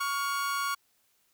40% pulse tone pair together, 1118 / 1415.3 Hz, C#6 / F6, +14 / +23 cents, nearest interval major third, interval 409 cents, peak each -29 / -33 dBFS, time 0-0.75 s, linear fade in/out 10 ms, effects white hiss -70 dBFS RMS until 1.33 s

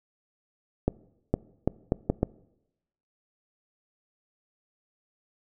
accelerating click train, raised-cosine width 2 ms, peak -9 dBFS, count 6, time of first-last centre 0.88-2.231 s, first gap 460 ms, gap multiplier 0.73, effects noise-tail reverb RT60 0.9 s tail -22 dB re dry

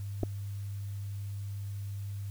clicks, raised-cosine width 2 ms, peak -19 dBFS, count 2, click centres 0.232 / 0.235 s, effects added 100 Hz sine -35 dBFS peak until 2.3 s + white hiss -58 dBFS RMS until 2.3 s

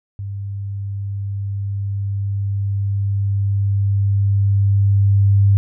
sine tone with level ramp, 99.6 Hz, G2, 28 cents sharp, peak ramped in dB -24 to -9 dBFS, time 0.19-5.57 s, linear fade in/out 0 ms, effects none

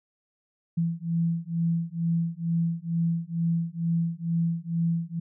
sine beating tone pair, 166.3 / 168.5 Hz, E3 / E3, +16 / +38 cents, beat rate 2.2 Hz, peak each -27 dBFS, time 0.77-5.2 s, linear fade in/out 10 ms, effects none

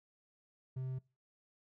triangle tone, 129.9 Hz, C3, 12 cents flat, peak -35 dBFS, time 0.76-0.99 s, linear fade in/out 10 ms, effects noise-tail reverb RT60 0.3 s tail -23 dB re dry

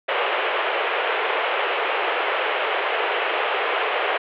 pink band-pass noise, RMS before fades -23 dBFS, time 0.08-4.18 s, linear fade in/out 10 ms, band 410 to 3100 Hz, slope 48 dB/octave, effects none

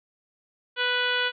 harmonic tone with a mistuned harmonic, 493.9 Hz, B4, in tune, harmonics 1 / 2 / 3 / 4 / 5 / 6 / 7 / 8 / 9, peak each -32 / -34 / -26 / -34 / -33 / -30 / -31 / -41 / -43 dBFS, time 0.76-1.32 s, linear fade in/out 50 ms, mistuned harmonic 7, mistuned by -21 cents, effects none

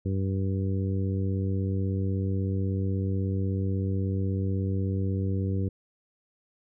harmonic tone, 96.3 Hz, G2, 30 cents flat, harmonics 1 / 2 / 3 / 4 / 5, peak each -26 / -32 / -36 / -38 / -40 dBFS, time 0.05-5.69 s, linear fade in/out 10 ms, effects none

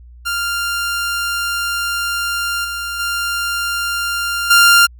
sawtooth tone with level steps, 1395 Hz, F6, 2 cents flat, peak -14 / -18 / -14 / -3 dBFS, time 0.25-4.87 s, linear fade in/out 20 ms, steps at 2.64 / 2.99 / 4.5 s, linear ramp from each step 10 ms, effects added 60 Hz sine -37 dBFS peak until 4.99 s

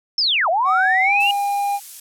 sine linear two-way sweep, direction down then up, 5440 to 622.3 to 2883 Hz, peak -15 dBFS, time 0.18-1.31 s, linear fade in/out 2 ms, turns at 0.49 s
triangle tone with pitch glide, 753 to 807 Hz, F#5 to G#5, +30 to -50 cents, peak -16 dBFS, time 0.64-1.8 s, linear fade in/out 50 ms, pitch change +120 cents, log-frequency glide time 1.02-1.11 s
violet noise, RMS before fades -31 dBFS, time 1.2-2 s, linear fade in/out 5 ms
effects low-pass 11000 Hz 12 dB/octave

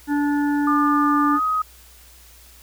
harmonic tone, 290.3 Hz, D4, 20 cents flat, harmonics 1 / 3 / 5 / 6, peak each -18 / -28 / -32 / -34 dBFS, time 0.07-1.4 s, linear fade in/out 50 ms
sine tone with pitch glide, 1200 to 1258.9 Hz, D6 to D#6, +37 to +20 cents, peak -18 dBFS, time 0.67-1.62 s, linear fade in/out 5 ms, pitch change +83 cents, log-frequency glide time 1.31-1.41 s
effects added 60 Hz sine -49 dBFS peak until 2.62 s + white hiss -49 dBFS RMS until 2.62 s

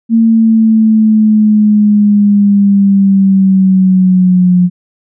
sine linear sweep, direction down, 227.9 to 178.2 Hz, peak -4 dBFS, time 0.09-4.7 s, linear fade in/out 50 ms, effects none

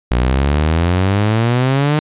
sawtooth exponential sweep, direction up, 58.7 to 154 Hz, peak -8 dBFS, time 0.11-1.99 s, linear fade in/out 0 ms, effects resampled to 8000 Hz

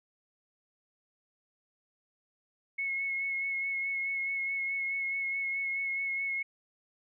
sine tone with vibrato, 2184 Hz, C#7, 26 cents flat, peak -30 dBFS, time 2.78-6.43 s, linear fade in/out 10 ms, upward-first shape sine, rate 4.7 Hz, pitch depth 20 cents each way, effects none

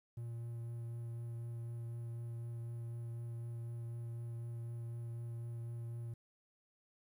triangle tone with vibrato, 117.2 Hz, A#2, 10 cents sharp, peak -39 dBFS, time 0.17-6.14 s, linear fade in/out 5 ms, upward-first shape triangle, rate 4 Hz, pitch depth 14 cents each way, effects 12-bit

